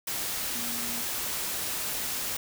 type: tone in noise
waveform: sine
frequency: 237.2 Hz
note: A#3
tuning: 30 cents sharp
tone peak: -40 dBFS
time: 0.55-1.01 s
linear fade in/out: 5 ms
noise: white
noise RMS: -32 dBFS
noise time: 0.07-2.37 s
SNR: -11 dB
effects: none